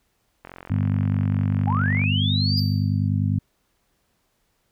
click train, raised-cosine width 0.5 ms, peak -23 dBFS, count 72, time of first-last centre 0.45-2.038 s, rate 44.7 Hz
harmonic tone, 50 Hz, G1, 35 cents sharp, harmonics 2 / 3 / 4 / 5, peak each -21 / -25 / -27 / -29 dBFS, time 0.7-3.39 s, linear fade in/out 5 ms
sine linear sweep, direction up, 757 to 4985 Hz, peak -24 dBFS, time 1.67-2.6 s, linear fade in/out 5 ms
triangle tone with exponential decay, 4633 Hz, D8, 24 cents flat, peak -24 dBFS, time 2.57-3.08 s, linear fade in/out 5 ms, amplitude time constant 110 ms
effects pink hiss -69 dBFS RMS until 4.71 s

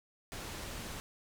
pink low-pass noise, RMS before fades -43 dBFS, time 0.32-1 s, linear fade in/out 0 ms, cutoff 11000 Hz, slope 12 dB/octave, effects none

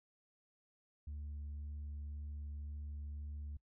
sine tone with vibrato, 73.42 Hz, D2, in tune, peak -40 dBFS, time 1.07-3.57 s, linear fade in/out 5 ms, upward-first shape sine, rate 1.9 Hz, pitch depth 8 cents each way, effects noise-tail reverb RT60 0.1 s tail -24 dB re dry + tanh soft clip ceiling -41 dBFS

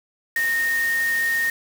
sine tone in noise, 1846 Hz, A#6, 17 cents flat, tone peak -19 dBFS, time 0.36-1.5 s, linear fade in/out 2 ms, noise white, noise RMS -33 dBFS, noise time 0.36-1.5 s, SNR +11 dB, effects none

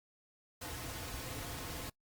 pink noise with comb filter, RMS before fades -43 dBFS, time 0.61-1.9 s, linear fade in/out 10 ms, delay 5.1 ms, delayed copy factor -0.55, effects noise-tail reverb RT60 0.1 s tail -25 dB re dry + Opus 48 kbps

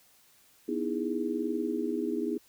sine chord, E major seventh, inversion second, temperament just, 247.2 / 309 / 329.6 / 412 Hz, B3 / D#4 / E4 / G#4, +2 / -12 / 0 / -14 cents, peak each -34 dBFS, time 0.68-2.38 s, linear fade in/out 10 ms, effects white hiss -62 dBFS RMS until 2.48 s

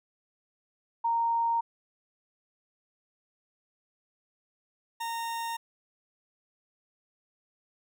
sine / 40% pulse tone pair in turn, 927 / 922.6 Hz, A#5 / A#5, -10 / -18 cents, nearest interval unison, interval 8 cents, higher first, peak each -24 / -31 dBFS, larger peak first, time 1.04-1.61 / 5-5.57 s, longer neither, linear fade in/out 10 ms, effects none

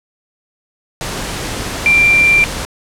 sine tone in noise, 2365 Hz, D7, 12 cents sharp, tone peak -7 dBFS, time 1.86-2.44 s, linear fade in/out 0 ms, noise pink, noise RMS -22 dBFS, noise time 1.01-2.65 s, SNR +12 dB, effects low-pass 10000 Hz 12 dB/octave

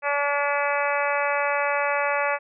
harmonic tone, 286.5 Hz, D4, 43 cents flat, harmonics 2 / 3 / 4 / 5 / 6 / 7 / 8 / 9, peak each -26 / -28 / -29 / -30 / -31 / -31 / -32 / -33 dBFS, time 0.02-2.39 s, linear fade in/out 50 ms, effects none

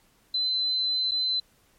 sine tone with dropouts, 4048 Hz, B7, 42 cents sharp, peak -23 dBFS, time 0.34-1.4 s, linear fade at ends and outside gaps 5 ms, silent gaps 1.112-1.117 s, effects pink hiss -63 dBFS RMS until 1.78 s + MP3 64 kbps

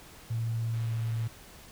sine tone with pitch glide, 114.4 to 113.61 Hz, A#2 to A#2, -32 to -44 cents, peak -28 dBFS, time 0.3-1.28 s, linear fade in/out 10 ms, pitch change -12 cents, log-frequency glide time 0.72-1.09 s
click train, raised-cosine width 0.3 ms, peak -36 dBFS, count 76, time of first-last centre 0.74-1.268 s, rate 142 Hz
effects pink hiss -51 dBFS RMS until 1.71 s

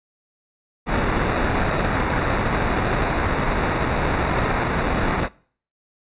pink noise with sample-and-hold, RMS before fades -21 dBFS, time 0.86-5.29 s, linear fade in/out 50 ms, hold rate 3150 Hz, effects noise-tail reverb RT60 0.5 s tail -23 dB re dry + resampled to 8000 Hz

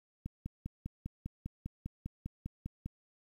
click train, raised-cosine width 5 ms, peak -26 dBFS, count 14, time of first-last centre 0.26-2.86 s, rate 5 Hz, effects 10-bit

